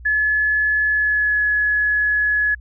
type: tone with pitch glide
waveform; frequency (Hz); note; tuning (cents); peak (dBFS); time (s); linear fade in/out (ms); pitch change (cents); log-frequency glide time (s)
sine; 1712 to 1695.3; A6 to G#6; -48 to +35; -15; 0.05-2.55; 10; -17; 0.87-1.42
effects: added 60 Hz sine -36 dBFS peak until 2.6 s

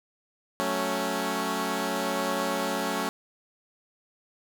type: chord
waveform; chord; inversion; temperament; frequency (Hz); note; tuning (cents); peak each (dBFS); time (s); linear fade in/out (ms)
10% pulse; F# minor; none; equal; 185 / 220 / 277.2; F#3 / A3 / C#4; 0 / 0 / 0; -24 / -23 / -22; 0.6-3.09; 0
effects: none

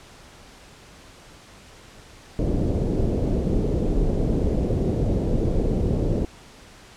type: low-pass noise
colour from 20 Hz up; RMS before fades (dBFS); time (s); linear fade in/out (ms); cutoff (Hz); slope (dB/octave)
pink; -22; 2.39-6.25; 0; 520; 24
effects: pink hiss -47 dBFS RMS until 6.96 s + low-pass 8000 Hz 12 dB/octave

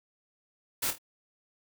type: noise with echo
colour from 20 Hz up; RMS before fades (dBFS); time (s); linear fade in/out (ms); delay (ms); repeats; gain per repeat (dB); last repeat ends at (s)
white; -30; 0.82-0.91; 10; 25; 3; -8; 0.985
effects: none

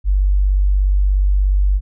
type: tone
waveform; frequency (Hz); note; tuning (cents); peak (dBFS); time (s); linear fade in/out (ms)
sine; 48.43; G1; -20; -11; 0.04-1.81; 50
effects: none

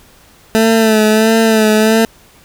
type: tone with vibrato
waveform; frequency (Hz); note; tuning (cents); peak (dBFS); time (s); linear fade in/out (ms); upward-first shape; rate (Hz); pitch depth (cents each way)
20% pulse; 220; A3; 0; -3; 0.55-2.05; 0; sine; 1.5; 42
effects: pink hiss -45 dBFS RMS until 2.44 s

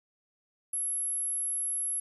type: tone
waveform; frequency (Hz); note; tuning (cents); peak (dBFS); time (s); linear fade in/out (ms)
sine; 11175; F9; 0; -29; 0.73-2; 5
effects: none

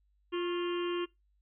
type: harmonic tone with a mistuned harmonic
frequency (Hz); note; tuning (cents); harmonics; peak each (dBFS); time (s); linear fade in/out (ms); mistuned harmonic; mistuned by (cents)
349.2; F4; 0; 1 / 3 / 4 / 5 / 6 / 7 / 8 / 9; -31 / -41 / -49 / -49 / -53 / -50 / -44 / -47; 0.32-1.06; 20; 3; +56
effects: noise-tail reverb RT60 0.2 s tail -22 dB re dry + added 50 Hz sine -68 dBFS peak until 1.41 s

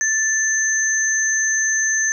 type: tone pair together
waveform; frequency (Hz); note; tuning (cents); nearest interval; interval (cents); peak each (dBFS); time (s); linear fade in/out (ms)
sine; 1760 / 6232; A6 / G8; 0 / -11; octave + minor seventh; 2189; -19; 0.01-2.12; 0
effects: none

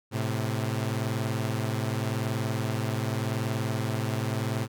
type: tone pair together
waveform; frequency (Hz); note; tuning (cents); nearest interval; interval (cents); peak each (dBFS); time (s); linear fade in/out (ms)
sawtooth; 109.14 / 130; A2 / C3; -14 / -11; minor third; 303; -25 / -27; 0.11-4.68; 50
effects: none

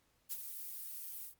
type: noise with ADSR envelope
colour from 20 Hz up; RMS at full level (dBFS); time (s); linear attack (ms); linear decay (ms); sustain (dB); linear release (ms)
violet; -37; 0.29-1.35; 32; 30; -8; 110
effects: pink hiss -75 dBFS RMS until 1.39 s + Opus 48 kbps

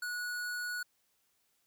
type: tone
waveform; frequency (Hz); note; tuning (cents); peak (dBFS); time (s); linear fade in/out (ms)
square; 1463; F#6; -20; -36; 0.02-0.83; 5
effects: white hiss -75 dBFS RMS until 1.66 s

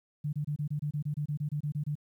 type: tone bursts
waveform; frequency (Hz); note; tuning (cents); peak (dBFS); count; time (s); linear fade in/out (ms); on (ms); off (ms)
sine; 147.9; D3; +13; -29; 15; 0.24-1.954; 10; 90; 26
effects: 11-bit

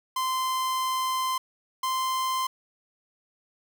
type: tone pair in turn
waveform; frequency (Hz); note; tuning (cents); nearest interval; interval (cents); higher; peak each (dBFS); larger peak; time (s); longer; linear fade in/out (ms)
45% pulse; 1037 / 1040.8; C6 / C6; -16 / -9; unison; 7; second; -25; neither; 0.16-1.38 / 1.83-2.47; first; 5
effects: none

